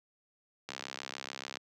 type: click train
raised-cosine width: 0.2 ms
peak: -21 dBFS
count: 60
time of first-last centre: 0.69-1.571 s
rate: 67 Hz
effects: high-pass 200 Hz 12 dB/octave

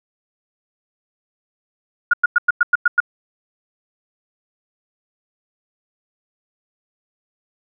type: tone bursts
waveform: sine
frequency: 1430 Hz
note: F6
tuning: 41 cents sharp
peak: -9 dBFS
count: 8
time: 2.11-3.003 s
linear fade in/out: 5 ms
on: 25 ms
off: 99 ms
effects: none

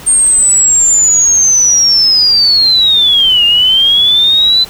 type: linear two-way sweep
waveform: sine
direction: down then up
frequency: 8690 to 2802 to 4044 Hz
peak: -5 dBFS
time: 0.06-4.65 s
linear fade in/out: 20 ms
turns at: 3.45 s
effects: pink hiss -31 dBFS RMS until 4.69 s

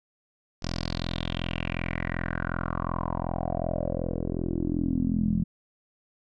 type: tone with low-pass filter sweep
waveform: 10% pulse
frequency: 42.7 Hz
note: F1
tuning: 38 cents flat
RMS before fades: -29 dBFS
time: 0.62-5.44 s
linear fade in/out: 10 ms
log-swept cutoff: 5400 to 190 Hz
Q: 5.4
effects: none

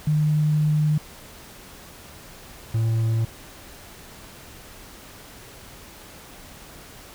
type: tone pair in turn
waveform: sine / triangle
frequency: 151.8 / 112.9 Hz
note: D#3 / A2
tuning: -42 / +45 cents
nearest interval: perfect fourth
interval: 513 cents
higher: first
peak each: -17 dBFS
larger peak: neither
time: 0.07-0.98 / 2.74-3.25 s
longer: first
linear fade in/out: 5 ms
effects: pink hiss -44 dBFS RMS until 7.14 s

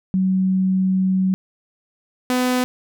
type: tone pair in turn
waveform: sine / sawtooth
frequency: 188.1 / 251.4 Hz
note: F#3 / B3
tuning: +29 / +31 cents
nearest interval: perfect fourth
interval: 502 cents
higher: second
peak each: -15 / -13 dBFS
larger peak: second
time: 0.14-1.34 / 2.3-2.64 s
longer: first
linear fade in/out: 0 ms
effects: none

